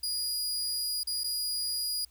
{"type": "tone with dropouts", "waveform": "sawtooth", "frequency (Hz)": 4886, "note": "D#8", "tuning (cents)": -32, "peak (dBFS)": -27, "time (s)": [0.03, 2.05], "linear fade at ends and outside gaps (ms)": 5, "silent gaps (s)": [[1.034, 1.071], [1.236, 1.241]], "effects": ["added 60 Hz sine -60 dBFS peak until 2.1 s", "white hiss -66 dBFS RMS until 2.1 s"]}